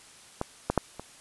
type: clicks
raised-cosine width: 1 ms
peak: -14 / -10 / -7 / -23 dBFS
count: 4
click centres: 0.414 / 0.7 / 0.777 / 0.996 s
effects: white hiss -52 dBFS RMS until 1.2 s + resampled to 24000 Hz